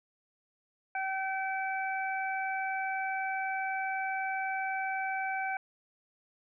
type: harmonic tone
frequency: 768 Hz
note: G5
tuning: 36 cents flat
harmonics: 1 / 2 / 3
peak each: -33 / -36 / -38 dBFS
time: 0.95-5.57 s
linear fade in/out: 2 ms
effects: none